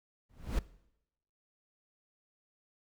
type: noise with exponential growth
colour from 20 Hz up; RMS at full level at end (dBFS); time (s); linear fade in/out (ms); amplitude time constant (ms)
brown; -27; 0.29-0.59; 5; 64
effects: noise-tail reverb RT60 0.8 s tail -19 dB re dry